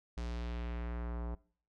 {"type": "tone with low-pass filter sweep", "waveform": "square", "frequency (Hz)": 59, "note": "A#1", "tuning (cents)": 22, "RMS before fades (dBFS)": -39, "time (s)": [0.17, 1.35], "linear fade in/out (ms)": 5, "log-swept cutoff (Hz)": [6200, 920], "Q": 1.2, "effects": ["noise-tail reverb RT60 0.5 s tail -22 dB re dry"]}